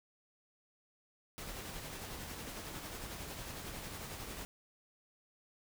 pink noise with tremolo, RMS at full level -44 dBFS, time 1.38-4.45 s, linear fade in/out 0 ms, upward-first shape sine, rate 11 Hz, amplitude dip 30%, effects none

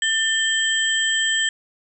sine tone cluster, 1785 / 3154 / 7760 Hz, A6 / G7 / B8, +24 / +10 / -31 cents, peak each -21 / -21 / -27 dBFS, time 0.02-1.49 s, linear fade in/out 2 ms, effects none

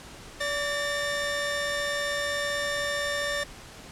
sawtooth tone pair together, 576.8 / 1806 Hz, D5 / A6, -31 / +45 cents, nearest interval octave + minor sixth, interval 1976 cents, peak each -26 dBFS, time 0.4-3.44 s, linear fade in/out 10 ms, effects pink hiss -45 dBFS RMS until 3.91 s + low-pass 9000 Hz 12 dB/octave

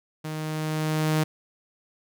sawtooth tone with level ramp, 155.56 Hz, D#3, in tune, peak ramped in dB -27 to -16 dBFS, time 0.24-1.24 s, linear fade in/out 10 ms, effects none

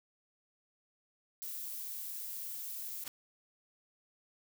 violet noise, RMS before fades -42 dBFS, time 1.42-3.04 s, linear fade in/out 0 ms
white noise with exponential growth, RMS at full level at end -36 dBFS, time 3.01-3.08 s, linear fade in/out 2 ms, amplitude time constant 15 ms
effects none

